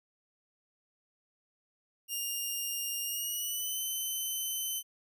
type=tone with pitch glide; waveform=5% pulse; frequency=2819 to 3056 Hz; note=F7 to G7; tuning=+16 to -45 cents; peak=-25 dBFS; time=2.08-4.83 s; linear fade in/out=50 ms; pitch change=+139 cents; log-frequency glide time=3.04-3.8 s; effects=none